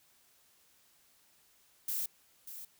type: noise with echo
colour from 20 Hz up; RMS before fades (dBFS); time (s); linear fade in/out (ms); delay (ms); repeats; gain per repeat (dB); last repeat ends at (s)
violet; -35; 1.88-2.06; 5; 590; 1; -11; 2.65
effects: white hiss -67 dBFS RMS until 2.79 s